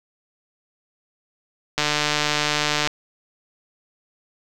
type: click train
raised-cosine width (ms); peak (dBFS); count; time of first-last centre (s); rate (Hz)
0.2; -3; 164; 1.78-2.874; 149
effects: none